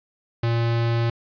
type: tone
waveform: square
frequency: 116.54 Hz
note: A#2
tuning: in tune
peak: -20 dBFS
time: 0.43-1.1 s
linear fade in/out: 5 ms
effects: resampled to 11025 Hz + 8-bit